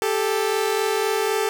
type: tone pair together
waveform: sawtooth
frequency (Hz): 394.4 / 438.3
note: G4 / A4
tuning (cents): +11 / -7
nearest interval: major second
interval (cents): 182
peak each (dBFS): -20 / -18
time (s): 0.02-1.49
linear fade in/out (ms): 0
effects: none